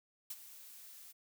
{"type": "noise with ADSR envelope", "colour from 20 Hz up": "blue", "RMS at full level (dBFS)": -41, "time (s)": [0.3, 1.13], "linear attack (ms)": 6, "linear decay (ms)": 40, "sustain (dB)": -13, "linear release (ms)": 26, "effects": []}